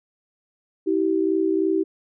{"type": "tone pair together", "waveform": "sine", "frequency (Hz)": [322.2, 385.3], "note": ["E4", "G4"], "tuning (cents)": [-39, -30], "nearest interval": "minor third", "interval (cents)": 309, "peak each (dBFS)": -21, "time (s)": [0.86, 1.84], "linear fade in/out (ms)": 20, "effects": []}